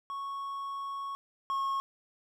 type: tone pair in turn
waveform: triangle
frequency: 1106 / 1090.8 Hz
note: C#6 / C#6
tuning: -4 / -28 cents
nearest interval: unison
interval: 24 cents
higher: first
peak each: -33 / -27 dBFS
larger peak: second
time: 0.1-1.15 / 1.5-1.8 s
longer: first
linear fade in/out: 0 ms
effects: none